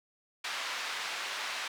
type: band-pass noise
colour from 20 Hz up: pink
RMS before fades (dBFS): -37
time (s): 0.44-1.68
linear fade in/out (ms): 5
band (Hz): 1200 to 4500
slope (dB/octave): 12
effects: none